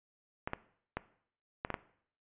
clicks, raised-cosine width 0.5 ms, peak -19 dBFS, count 6, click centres 0.475 / 0.534 / 0.97 / 1.649 / 1.703 / 1.742 s, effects noise-tail reverb RT60 0.6 s tail -17 dB re dry + resampled to 8000 Hz

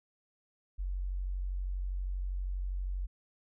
sine tone, 46.25 Hz, F#1, in tune, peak -32 dBFS, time 0.78-3.07 s, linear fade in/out 20 ms, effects none

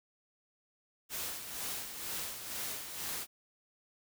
white noise with tremolo, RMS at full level -38 dBFS, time 1.09-3.27 s, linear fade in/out 50 ms, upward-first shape sine, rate 2.1 Hz, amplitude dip 55%, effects none

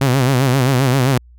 sawtooth tone with vibrato, 130.81 Hz, C3, in tune, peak -8 dBFS, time 0.01-1.18 s, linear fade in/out 5 ms, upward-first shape sine, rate 7.6 Hz, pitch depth 110 cents each way, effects added 60 Hz sine -41 dBFS peak until 1.38 s

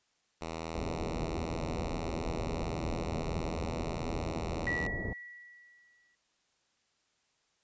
5% pulse tone, 81.5 Hz, E2, 19 cents flat, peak -26 dBFS, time 0.41-4.87 s, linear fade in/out 5 ms
pink low-pass noise, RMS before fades -37 dBFS, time 0.75-5.13 s, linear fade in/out 0 ms, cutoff 670 Hz, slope 24 dB/octave
sine tone with exponential decay, 1940 Hz, B6, 31 cents flat, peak -29 dBFS, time 4.67-6.15 s, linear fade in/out 0 ms, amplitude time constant 320 ms
effects white hiss -74 dBFS RMS until 7.63 s + resampled to 16000 Hz

